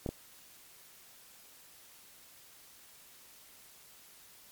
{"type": "clicks", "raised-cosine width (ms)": 2, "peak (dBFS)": -21, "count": 2, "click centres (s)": [0.062, 0.09], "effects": ["white hiss -57 dBFS RMS until 4.51 s", "MP3 96 kbps"]}